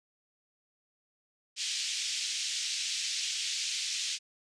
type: band-pass noise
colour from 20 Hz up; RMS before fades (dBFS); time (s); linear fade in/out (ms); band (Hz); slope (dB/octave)
white; -34; 1.56-4.19; 50; 2500 to 6600; 24
effects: resampled to 22050 Hz